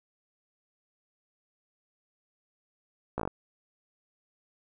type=slowing click train; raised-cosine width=1 ms; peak=-17 dBFS; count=6; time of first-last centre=3.18-3.276 s; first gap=16 ms; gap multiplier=1.09; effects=none